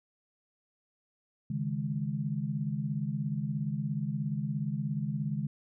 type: chord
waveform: sine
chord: C# suspended second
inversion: none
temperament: equal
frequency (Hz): 138.59 / 155.56 / 207.7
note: C#3 / D#3 / G#3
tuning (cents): 0 / 0 / 0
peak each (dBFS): -34 / -34 / -35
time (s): 1.5-5.47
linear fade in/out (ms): 5
effects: none